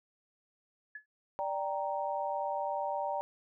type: tone with exponential decay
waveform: sine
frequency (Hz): 1709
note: G#6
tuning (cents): +49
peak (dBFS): -38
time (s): 0.95-1.06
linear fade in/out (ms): 5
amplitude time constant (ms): 22
type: chord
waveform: sine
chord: G minor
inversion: second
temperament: equal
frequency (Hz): 587.3 / 784 / 932.3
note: D5 / G5 / Bb5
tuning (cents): 0 / 0 / 0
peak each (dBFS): -36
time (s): 1.39-3.21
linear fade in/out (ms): 0
effects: none